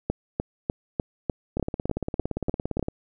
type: two click trains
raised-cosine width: 2 ms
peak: -10 / -14 dBFS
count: 10 / 24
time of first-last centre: 0.1-2.795 / 1.57-2.884 s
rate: 3.34 / 17.5 Hz
effects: none